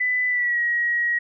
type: tone with pitch glide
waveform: sine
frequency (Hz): 1997 to 1900.2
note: B6 to A#6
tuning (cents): +19 to +33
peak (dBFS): -19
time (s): 0-1.19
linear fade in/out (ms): 10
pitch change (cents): -86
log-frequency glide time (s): 0.28-0.6
effects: none